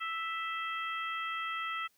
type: harmonic tone with a mistuned harmonic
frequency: 659 Hz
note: E5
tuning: 1 cent flat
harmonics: 2 / 3 / 4 / 5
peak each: -36 / -40 / -42 / -44 dBFS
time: 0-1.88 s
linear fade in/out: 20 ms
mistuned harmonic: 5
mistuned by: -45 cents
effects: white hiss -71 dBFS RMS until 1.97 s